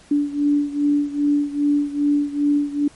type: beating tone pair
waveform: sine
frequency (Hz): 289.3 / 291.8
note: D4 / D4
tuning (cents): -26 / -11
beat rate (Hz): 2.5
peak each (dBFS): -18 / -21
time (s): 0.11-2.88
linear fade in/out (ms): 5
effects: pink hiss -49 dBFS RMS until 2.95 s + MP3 48 kbps